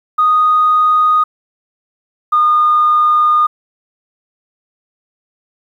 sine tone pair in turn, 1241 / 1221.1 Hz, D#6 / D#6, -5 / -33 cents, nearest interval unison, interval 28 cents, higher first, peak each -7 dBFS, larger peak neither, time 0.18-1.24 / 2.32-3.47 s, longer second, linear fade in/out 10 ms, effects tanh soft clip ceiling -3 dBFS + 8-bit

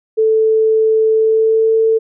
sine tone with pitch glide, 440 to 445.9 Hz, A4 to A4, 0 to +23 cents, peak -9 dBFS, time 0.17-1.99 s, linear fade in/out 20 ms, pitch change +23 cents, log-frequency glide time 1.12-1.76 s, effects none

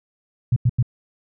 sine tone bursts, 121.5 Hz, B2, 28 cents flat, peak -13 dBFS, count 3, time 0.52-0.827 s, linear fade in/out 5 ms, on 43 ms, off 89 ms, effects none

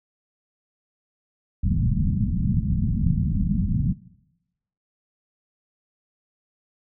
white low-pass noise, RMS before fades -22 dBFS, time 1.63-3.93 s, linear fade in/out 10 ms, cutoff 210 Hz, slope 48 dB/octave, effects noise-tail reverb RT60 0.9 s tail -20 dB re dry

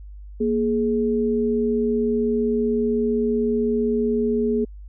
sine tone pair together, 235.7 / 420 Hz, A#3 / G#4, +19 / +19 cents, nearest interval minor seventh, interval 1000 cents, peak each -21 dBFS, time 0.4-4.65 s, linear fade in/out 10 ms, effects added 50 Hz sine -36 dBFS peak until 4.88 s

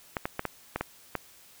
clicks, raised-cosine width 0.5 ms, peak -14 dBFS, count 7, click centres 0.168 / 0.255 / 0.394 / 0.453 / 0.76 / 0.81 / 1.153 s, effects white hiss -55 dBFS RMS until 1.6 s

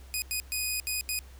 10% pulse tone bursts at uneven times, 2489 Hz, D#7, in tune, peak -20 dBFS, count 5, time 0.14-0.22 / 0.31-0.4 / 0.52-0.8 / 0.87-1.01 / 1.09-1.19 s, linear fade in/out 0 ms, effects added 65 Hz sine -46 dBFS peak until 1.39 s + pink hiss -57 dBFS RMS until 1.39 s

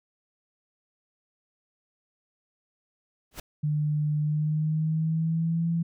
pink noise with exponential growth, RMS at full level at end -32 dBFS, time 3.31-3.4 s, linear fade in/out 5 ms, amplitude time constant 19 ms
sine tone with pitch glide, 150 to 167.4 Hz, D3 to E3, +37 to +27 cents, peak -23 dBFS, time 3.63-5.83 s, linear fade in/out 10 ms, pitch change +190 cents, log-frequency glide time 4.21-5.69 s
effects none

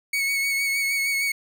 40% pulse tone with vibrato, 2217 Hz, C#7, in tune, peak -21 dBFS, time 0.13-1.32 s, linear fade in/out 5 ms, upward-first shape sine, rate 6.5 Hz, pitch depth 25 cents each way, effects none

